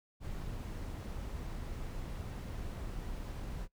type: noise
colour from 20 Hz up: brown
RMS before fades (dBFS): -41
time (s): 0.2-3.68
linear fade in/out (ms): 50
effects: noise-tail reverb RT60 0.1 s tail -20 dB re dry